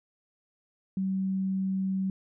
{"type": "tone", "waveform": "sine", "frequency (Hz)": 190.9, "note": "G3", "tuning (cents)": -46, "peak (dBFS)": -26, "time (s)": [0.97, 2.1], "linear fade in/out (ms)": 2, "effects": []}